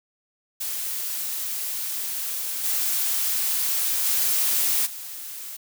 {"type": "noise with level steps", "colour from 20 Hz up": "blue", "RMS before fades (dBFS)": [-29, -24, -22, -36], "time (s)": [0.6, 5.57], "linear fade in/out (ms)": 10, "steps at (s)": [2.63, 4.04, 4.85], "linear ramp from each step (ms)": 20, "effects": []}